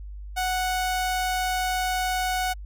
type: tone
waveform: sawtooth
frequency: 739 Hz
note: F#5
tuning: 2 cents flat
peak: -20 dBFS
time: 0.36-2.54 s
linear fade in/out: 20 ms
effects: added 50 Hz sine -35 dBFS peak until 2.65 s